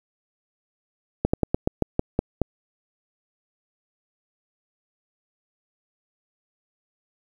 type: slowing click train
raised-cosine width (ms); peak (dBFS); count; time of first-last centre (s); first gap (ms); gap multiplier
2; -6; 9; 1.25-2.417; 85; 1.15
effects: 8-bit